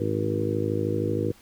harmonic tone with a mistuned harmonic, 52.9 Hz, G#1, 33 cents sharp, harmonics 2 / 3 / 4 / 5 / 6 / 7 / 8 / 9, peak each -29 / -35 / -34 / -35 / -30 / -31 / -35 / -30 dBFS, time 0-1.32 s, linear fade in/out 5 ms, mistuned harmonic 2, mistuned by -23 cents, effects pink hiss -54 dBFS RMS until 1.41 s

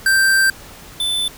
square tone pair in turn, 1568 / 3520 Hz, G6 / A7, 0 / 0 cents, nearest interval octave + major second, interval 1400 cents, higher second, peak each -12 / -18 dBFS, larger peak first, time 0.06-0.5 / 1-1.28 s, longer first, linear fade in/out 2 ms, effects pink hiss -39 dBFS RMS until 1.37 s

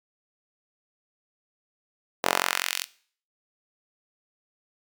sawtooth tone with high-pass filter sweep, 45 Hz, F#1, 47 cents flat, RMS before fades -27 dBFS, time 2.23-2.85 s, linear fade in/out 20 ms, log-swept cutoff 560 to 3700 Hz, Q 0.91, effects noise-tail reverb RT60 0.5 s tail -19 dB re dry

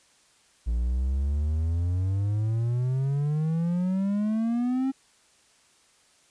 triangle exponential sweep, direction up, 56.3 to 270.8 Hz, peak -21 dBFS, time 0.66-4.92 s, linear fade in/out 20 ms, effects white hiss -61 dBFS RMS until 6.3 s + resampled to 22050 Hz

